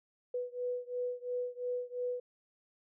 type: beating tone pair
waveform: sine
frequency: 492.5 / 495.4 Hz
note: B4 / B4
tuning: -5 / +5 cents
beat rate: 2.9 Hz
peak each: -37 / -38 dBFS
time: 0.34-2.2 s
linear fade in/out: 5 ms
effects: none